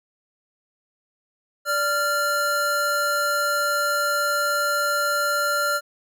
square tone pair together, 583 / 1386.6 Hz, D5 / F6, -13 / -13 cents, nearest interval octave + minor third, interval 1500 cents, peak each -27 / -22 dBFS, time 1.65-5.81 s, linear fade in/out 50 ms, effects none

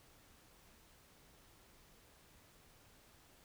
silence, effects pink hiss -65 dBFS RMS until 3.44 s

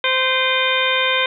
harmonic tone with a mistuned harmonic, 519 Hz, C5, 14 cents flat, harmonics 1 / 2 / 3 / 4 / 5 / 6 / 7, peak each -23 / -23 / -23 / -23 / -23 / -23 / -23 dBFS, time 0.04-1.26 s, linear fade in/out 2 ms, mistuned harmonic 5, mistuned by -110 cents, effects none

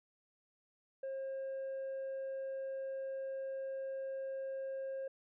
sine tone with tanh clipping, 536 Hz, C5, 42 cents sharp, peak -39 dBFS, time 1.03-5.08 s, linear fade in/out 5 ms, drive 2 dB, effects none

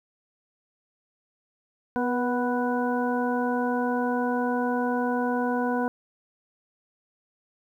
harmonic tone with a mistuned harmonic, 246.9 Hz, B3, in tune, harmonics 1 / 2 / 3 / 4 / 6, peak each -26 / -29 / -31 / -32 / -34 dBFS, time 1.96-5.88 s, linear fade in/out 0 ms, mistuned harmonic 2, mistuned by -24 cents, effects 10-bit

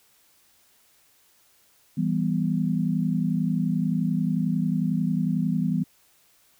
sine chord, E minor, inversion none, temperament equal, 164.81 / 196 / 246.9 Hz, E3 / G3 / B3, 0 / 0 / 0 cents, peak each -25 / -26 / -27 dBFS, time 1.97-5.84 s, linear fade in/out 10 ms, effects white hiss -61 dBFS RMS until 6.59 s

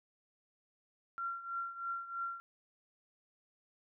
sine tone with tremolo, 1372 Hz, F6, 31 cents flat, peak -34 dBFS, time 1.18-2.4 s, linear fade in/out 0 ms, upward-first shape triangle, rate 3.1 Hz, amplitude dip 80%, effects none

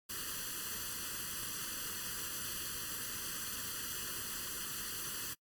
white noise with comb filter, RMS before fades -41 dBFS, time 0.09-5.34 s, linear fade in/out 10 ms, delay 0.66 ms, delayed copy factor +0.95, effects noise-tail reverb RT60 0.1 s tail -24 dB re dry + AAC 64 kbps

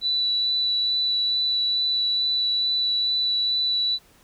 sine tone with vibrato, 3959 Hz, B7, 3 cents sharp, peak -20 dBFS, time 0.01-3.99 s, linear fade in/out 50 ms, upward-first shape sine, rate 2.3 Hz, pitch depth 8 cents each way, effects pink hiss -56 dBFS RMS until 4.23 s

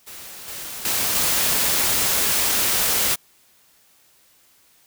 white noise with level steps, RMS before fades -38 / -33 / -22 / -20 dBFS, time 0.06-3.16 s, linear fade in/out 20 ms, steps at 0.48 / 0.85 / 1.15 s, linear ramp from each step 2 ms, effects white hiss -57 dBFS RMS until 4.86 s

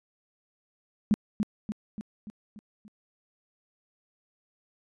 sine tone with echo, 210.3 Hz, G#3, 22 cents sharp, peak -18 dBFS, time 1.11-1.14 s, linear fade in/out 0 ms, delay 290 ms, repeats 6, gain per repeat -5 dB, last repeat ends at 2.88 s, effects resampled to 24000 Hz

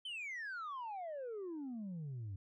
sine exponential sweep, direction down, 3135 to 92.5 Hz, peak -39 dBFS, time 0.05-2.36 s, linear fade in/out 5 ms, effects tanh soft clip ceiling -40 dBFS

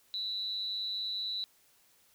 sine tone with amplitude modulation, 3952 Hz, B7, in tune, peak -30 dBFS, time 0.14-1.44 s, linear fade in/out 0 ms, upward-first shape sine, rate 205 Hz, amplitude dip 65%, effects white hiss -66 dBFS RMS until 2.14 s

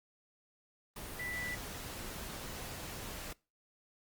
sine tone in noise, 1975.5 Hz, B6, in tune, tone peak -38 dBFS, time 1.19-1.55 s, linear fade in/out 5 ms, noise pink, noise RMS -44 dBFS, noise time 0.96-3.33 s, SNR +3 dB, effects noise-tail reverb RT60 0.3 s tail -23 dB re dry + Opus 32 kbps

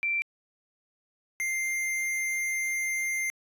sine / square tone pair in turn, 2349 / 2099 Hz, D7 / C7, 0 / +5 cents, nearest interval major second, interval 195 cents, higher first, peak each -25 / -28 dBFS, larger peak first, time 0.03-0.22 / 1.4-3.3 s, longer second, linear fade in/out 0 ms, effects resampled to 32000 Hz

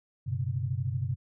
sine tone cluster, 96.2 / 124.8 / 137.7 Hz, G2 / B2 / C#3, -32 / +19 / -11 cents, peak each -33 / -31 / -34 dBFS, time 0.26-1.16 s, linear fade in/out 20 ms, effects none

